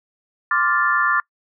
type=chord; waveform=sine; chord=D minor seventh; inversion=third; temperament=equal; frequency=1046.5 / 1174.7 / 1396.9 / 1760 Hz; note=C6 / D6 / F6 / A6; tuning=0 / 0 / 0 / 0 cents; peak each=-25 / -20 / -21 / -20 dBFS; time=0.51-1.2 s; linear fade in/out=2 ms; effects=noise-tail reverb RT60 0.1 s tail -24 dB re dry